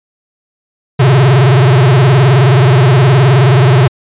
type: tone with vibrato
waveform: square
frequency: 130.81 Hz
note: C3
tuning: in tune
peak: -5 dBFS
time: 0.99-3.88 s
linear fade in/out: 10 ms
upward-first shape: sine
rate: 19 Hz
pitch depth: 190 cents each way
effects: resampled to 8000 Hz